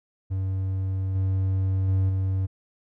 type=tone with level steps; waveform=triangle; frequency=95.2 Hz; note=F#2; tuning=50 cents sharp; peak=-22 / -19 / -17 / -20 dBFS; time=0.3-2.47 s; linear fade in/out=20 ms; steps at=1.15 / 1.88 / 2.09 s; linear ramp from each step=5 ms; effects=none